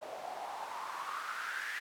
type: noise with band-pass filter sweep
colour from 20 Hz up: white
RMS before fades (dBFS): -41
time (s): 0.01-1.8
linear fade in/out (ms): 20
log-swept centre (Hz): 600 to 1800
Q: 5.7
effects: none